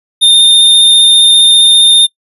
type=tone with vibrato; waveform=square; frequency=3634 Hz; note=A#7; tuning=45 cents flat; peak=-3 dBFS; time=0.21-2.07 s; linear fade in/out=20 ms; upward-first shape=sine; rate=15 Hz; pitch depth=11 cents each way; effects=noise-tail reverb RT60 0.1 s tail -23 dB re dry + resampled to 32000 Hz